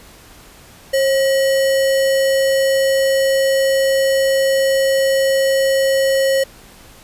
sine tone with sample-and-hold, 539 Hz, C#5, 49 cents flat, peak -12 dBFS, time 0.93-6.44 s, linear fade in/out 10 ms, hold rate 2450 Hz, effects pink hiss -43 dBFS RMS until 7.03 s + resampled to 32000 Hz

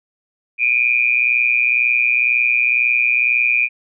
sine tone with amplitude modulation, 2423 Hz, D#7, 47 cents flat, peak -9 dBFS, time 0.58-3.69 s, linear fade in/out 50 ms, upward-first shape sine, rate 122 Hz, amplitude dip 85%, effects none

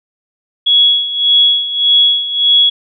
sine tone with tremolo, 3350 Hz, G#7, 14 cents sharp, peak -5 dBFS, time 0.66-2.7 s, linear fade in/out 10 ms, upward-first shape sine, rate 1.7 Hz, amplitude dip 75%, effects none

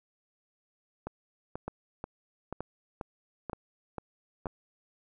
two click trains, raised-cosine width 1 ms, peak -22 / -21 dBFS, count 8 / 4, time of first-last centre 1.07-4.468 / 1.68-4.458 s, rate 2.06 / 1.08 Hz, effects none

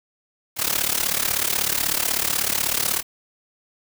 white noise with amplitude modulation, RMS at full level -19 dBFS, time 0.56-3.03 s, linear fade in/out 50 ms, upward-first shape sine, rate 36.2 Hz, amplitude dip 85%, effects none

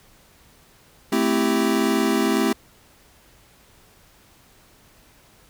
square chord, A minor seventh, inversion none, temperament equal, 220 / 261.6 / 329.6 / 392 Hz, A3 / C4 / E4 / G4, 0 / 0 / 0 / 0 cents, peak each -24 / -24 / -25 / -25 dBFS, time 1.12-2.53 s, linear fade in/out 5 ms, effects pink hiss -54 dBFS RMS until 5.49 s

